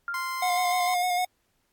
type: tone with exponential decay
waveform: sine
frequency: 1395 Hz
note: F6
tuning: 2 cents flat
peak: -27 dBFS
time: 0.08-0.82 s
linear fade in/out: 1 ms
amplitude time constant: 160 ms
type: tone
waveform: 30% pulse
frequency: 1042 Hz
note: C6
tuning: 7 cents flat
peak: -27 dBFS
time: 0.14-0.94 s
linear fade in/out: 2 ms
type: tone with vibrato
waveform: square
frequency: 721 Hz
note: F#5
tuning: 45 cents flat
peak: -24 dBFS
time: 0.42-1.25 s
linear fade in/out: 5 ms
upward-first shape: square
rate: 6.6 Hz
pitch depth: 21 cents each way
effects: pink hiss -72 dBFS RMS until 1.72 s + AAC 64 kbps